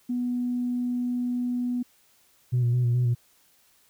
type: tone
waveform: sine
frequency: 245.6 Hz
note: B3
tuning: 9 cents flat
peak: -24 dBFS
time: 0.09-1.83 s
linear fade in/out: 10 ms
type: tone with vibrato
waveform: sine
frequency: 122 Hz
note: B2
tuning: 21 cents flat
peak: -18 dBFS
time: 2.52-3.15 s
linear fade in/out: 20 ms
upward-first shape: square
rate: 4.7 Hz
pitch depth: 30 cents each way
effects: tanh soft clip ceiling -18 dBFS + white hiss -62 dBFS RMS until 3.89 s